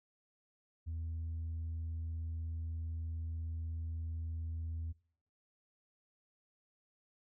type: tone with tanh clipping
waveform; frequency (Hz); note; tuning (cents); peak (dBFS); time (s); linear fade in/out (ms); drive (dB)
sine; 81.6; E2; -17; -38; 0.86-4.93; 20; 1
effects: noise-tail reverb RT60 0.6 s tail -23 dB re dry